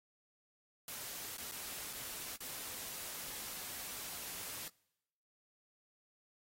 white noise with dropouts, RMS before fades -45 dBFS, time 0.88-4.68 s, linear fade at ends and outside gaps 1 ms, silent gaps 1.366-1.381 / 1.513-1.52 / 1.928-1.933 / 2.361-2.405 s, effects noise-tail reverb RT60 0.9 s tail -25 dB re dry + AAC 48 kbps

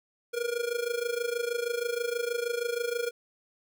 square tone with amplitude modulation, 475.7 Hz, A#4, 35 cents sharp, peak -26 dBFS, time 0.33-3.11 s, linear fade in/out 20 ms, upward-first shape sine, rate 26.3 Hz, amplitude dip 80%, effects none

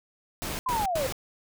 pink noise bursts, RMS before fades -33 dBFS, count 3, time 0.42-1.124 s, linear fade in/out 0 ms, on 170 ms, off 97 ms
sine linear sweep, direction down, 1046.5 to 500 Hz, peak -25 dBFS, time 0.66-1.07 s, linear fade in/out 5 ms
effects none

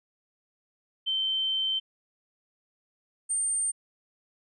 sine tone pair in turn, 3101 / 8771 Hz, G7 / C#9, -19 / -19 cents, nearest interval octave + tritone, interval 1800 cents, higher second, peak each -25 dBFS, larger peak neither, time 1.06-1.8 / 3.29-3.72 s, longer first, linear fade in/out 20 ms, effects none

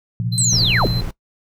sine chord, Bb suspended second, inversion none, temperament equal, 116.54 / 130.81 / 174.61 Hz, Bb2 / C3 / F3, 0 / 0 / 0 cents, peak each -21 / -27 / -26 dBFS, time 0.2-1.02 s, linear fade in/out 0 ms
triangle tone, 4084 Hz, C8, 43 cents flat, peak -24 dBFS, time 0.32-1.01 s, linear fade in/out 5 ms
sine linear sweep, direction down, 8372 to 108.2 Hz, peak -15 dBFS, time 0.38-0.87 s, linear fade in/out 0 ms
brown noise, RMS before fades -25 dBFS, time 0.52-1.11 s, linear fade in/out 5 ms
effects noise-tail reverb RT60 0.1 s tail -19 dB re dry

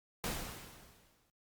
pink noise with exponential decay, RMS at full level -36 dBFS, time 0.24-1.3 s, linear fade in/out 0 ms, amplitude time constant 230 ms, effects Opus 48 kbps

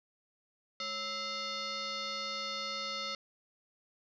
sine tone with frequency modulation, 2837 Hz, F7, 27 cents sharp, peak -35 dBFS, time 0.8-3.15 s, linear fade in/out 2 ms, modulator 762 Hz, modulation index 2.9, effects none

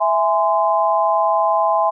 sine chord, E augmented, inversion none, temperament equal with one note detuned, 659.3 / 830.6 / 1033.3 Hz, E5 / G#5 / B#5, 0 / 0 / -22 cents, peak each -18 dBFS, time 0-1.91 s, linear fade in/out 20 ms, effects none

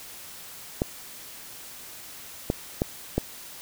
clicks, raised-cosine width 2 ms, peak -9 dBFS, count 4, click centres 0.819 / 2.501 / 2.819 / 3.18 s, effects white hiss -43 dBFS RMS until 3.61 s

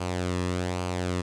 sawtooth tone with flanger, 90 Hz, F#2, 47 cents flat, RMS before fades -29 dBFS, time 0-1.22 s, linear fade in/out 10 ms, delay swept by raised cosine 0.54 to 1.36 ms, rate 1.2 Hz, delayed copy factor -0.5, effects resampled to 22050 Hz + 10-bit

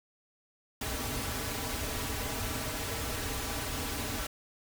pink noise with comb filter, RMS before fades -35 dBFS, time 0.81-4.27 s, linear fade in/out 5 ms, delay 5.6 ms, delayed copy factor -0.8, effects none

